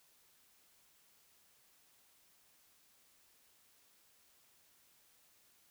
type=silence; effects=white hiss -69 dBFS RMS until 5.7 s